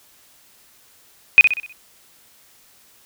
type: tone with echo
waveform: sine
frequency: 2489 Hz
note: D#7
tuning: in tune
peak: -3 dBFS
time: 1.38-1.41 s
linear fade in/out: 0 ms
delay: 63 ms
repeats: 5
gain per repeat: -7 dB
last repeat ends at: 1.725 s
effects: white hiss -53 dBFS RMS until 3.05 s